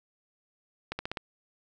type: accelerating click train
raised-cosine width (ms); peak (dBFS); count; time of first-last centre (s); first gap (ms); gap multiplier
0.3; -17; 5; 0.92-1.172; 70; 0.93
effects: none